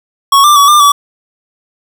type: tone with pitch steps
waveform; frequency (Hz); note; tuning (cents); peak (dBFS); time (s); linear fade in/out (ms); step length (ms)
square; 1109 / 1185 / 1134 / 1196 / 1145; C#6 / D6 / C#6 / D6 / D6; 0 / +15 / +39 / +31 / -44; -4; 0.32-0.92; 5; 120
effects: none